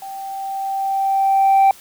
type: tone with level ramp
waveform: sine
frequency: 780 Hz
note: G5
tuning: 9 cents flat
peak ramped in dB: -29 to -6 dBFS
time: 0.02-1.71 s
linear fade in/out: 2 ms
effects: tanh soft clip ceiling -8 dBFS + white hiss -44 dBFS RMS until 1.8 s